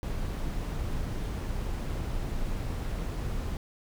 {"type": "noise", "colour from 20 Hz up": "brown", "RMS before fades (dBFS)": -32, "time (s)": [0.03, 3.57], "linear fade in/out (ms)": 0, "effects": []}